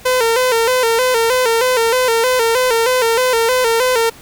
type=tone with vibrato; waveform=sawtooth; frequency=481.8 Hz; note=B4; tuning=43 cents flat; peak=-8 dBFS; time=0.05-4.1 s; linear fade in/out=10 ms; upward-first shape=square; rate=3.2 Hz; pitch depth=92 cents each way; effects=pink hiss -40 dBFS RMS until 4.21 s